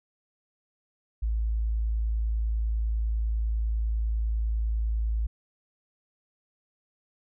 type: tone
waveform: sine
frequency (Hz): 55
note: A1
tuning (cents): 0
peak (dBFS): -24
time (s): 1.22-5.27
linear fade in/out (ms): 10
effects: none